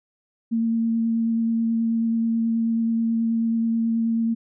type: tone with vibrato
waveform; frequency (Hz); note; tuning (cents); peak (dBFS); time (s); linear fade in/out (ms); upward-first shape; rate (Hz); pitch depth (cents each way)
sine; 228; A#3; -38; -19; 0.51-4.35; 20; sine; 9.3; 11
effects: none